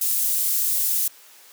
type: high-pass noise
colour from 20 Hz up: pink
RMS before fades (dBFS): -22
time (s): 0.01-1.08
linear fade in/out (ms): 5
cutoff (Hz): 12000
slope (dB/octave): 12
effects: white hiss -49 dBFS RMS until 1.52 s + high-pass 400 Hz 12 dB/octave